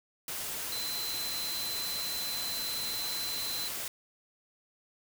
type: tone in noise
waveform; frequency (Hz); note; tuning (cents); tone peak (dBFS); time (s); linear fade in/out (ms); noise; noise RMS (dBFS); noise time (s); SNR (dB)
sine; 4059; B7; +47; -35; 0.72-3.68; 2; white; -37; 0.28-3.88; -1
effects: none